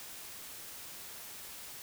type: silence
effects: white hiss -47 dBFS RMS until 1.82 s